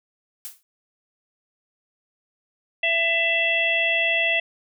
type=noise with exponential decay; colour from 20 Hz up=blue; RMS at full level=-31 dBFS; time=0.45-0.63 s; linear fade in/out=0 ms; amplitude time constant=38 ms
type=harmonic tone; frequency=667 Hz; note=E5; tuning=20 cents sharp; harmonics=1 / 3 / 4 / 5; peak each=-27 / -24 / -21 / -29 dBFS; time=2.83-4.4 s; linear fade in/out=5 ms
effects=none